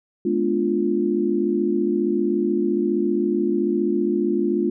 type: chord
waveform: sine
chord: G# diminished seventh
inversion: none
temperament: equal with one note detuned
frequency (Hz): 212.4 / 246.9 / 293.7 / 349.2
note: G#3 / B3 / D4 / F4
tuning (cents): +39 / 0 / 0 / 0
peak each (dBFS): -24 / -27 / -25 / -21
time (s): 0.25-4.7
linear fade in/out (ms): 5
effects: none